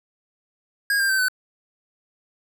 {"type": "tone with pitch steps", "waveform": "square", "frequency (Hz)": [1635, 1591.2, 1548.6, 1507.1], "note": ["G#6", "G6", "G6", "F#6"], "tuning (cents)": [-28, 25, -22, 31], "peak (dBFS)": -19, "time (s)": [0.9, 1.284], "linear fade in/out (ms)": 2, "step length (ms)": 96, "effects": []}